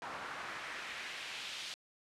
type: noise with band-pass filter sweep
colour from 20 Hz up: pink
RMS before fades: -44 dBFS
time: 0.02-1.74 s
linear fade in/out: 0 ms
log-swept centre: 1100 to 3700 Hz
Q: 1.4
effects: low-pass 11000 Hz 12 dB/octave